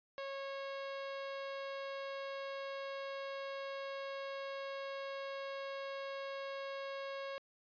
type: tone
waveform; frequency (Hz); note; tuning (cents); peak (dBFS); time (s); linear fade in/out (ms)
sawtooth; 548; C#5; -20; -37; 0.18-7.38; 0
effects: resampled to 11025 Hz